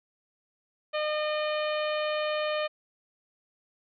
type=harmonic tone; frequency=608 Hz; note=D#5; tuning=40 cents flat; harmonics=1 / 2 / 3 / 4 / 5 / 6 / 7; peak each=-28 / -35 / -38 / -38 / -39 / -46 / -45 dBFS; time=0.93-2.68 s; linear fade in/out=20 ms; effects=none